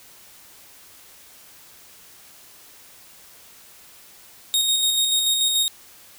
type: tone with tremolo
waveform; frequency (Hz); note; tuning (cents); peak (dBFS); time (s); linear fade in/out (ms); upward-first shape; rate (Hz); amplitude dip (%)
sawtooth; 3729; A#7; 0; -14; 4.54-5.68; 0; square; 6.9; 30
effects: white hiss -48 dBFS RMS until 6.18 s